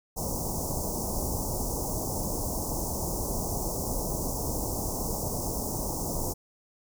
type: band-stop noise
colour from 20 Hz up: pink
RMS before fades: -31 dBFS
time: 0.16-6.34 s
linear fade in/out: 20 ms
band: 980 to 5500 Hz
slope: 48 dB/octave
effects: none